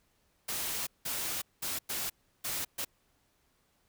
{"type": "noise bursts at uneven times", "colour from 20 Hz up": "white", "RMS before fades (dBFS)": -35, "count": 6, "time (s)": [[0.48, 0.87], [1.05, 1.42], [1.62, 1.79], [1.89, 2.1], [2.44, 2.65], [2.78, 2.85]], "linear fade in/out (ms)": 10, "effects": ["pink hiss -72 dBFS RMS until 3.88 s"]}